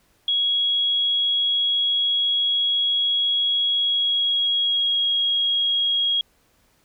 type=tone with pitch glide; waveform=sine; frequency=3322 to 3288 Hz; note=G#7 to G#7; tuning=0 to -18 cents; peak=-18 dBFS; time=0.28-6.21 s; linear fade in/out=2 ms; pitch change=-18 cents; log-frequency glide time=3.73-5.07 s; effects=pink hiss -62 dBFS RMS until 6.84 s